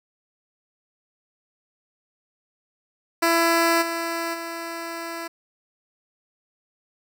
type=tone with level steps; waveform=10% pulse; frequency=334.3 Hz; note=E4; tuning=24 cents sharp; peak=-9 / -17 / -22 dBFS; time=3.22-5.28 s; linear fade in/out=10 ms; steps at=3.81 / 4.33 s; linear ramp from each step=20 ms; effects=none